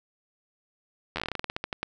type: slowing click train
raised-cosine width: 0.3 ms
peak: -14 dBFS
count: 17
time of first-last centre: 1.16-1.83 s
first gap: 11 ms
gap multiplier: 1.16
effects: none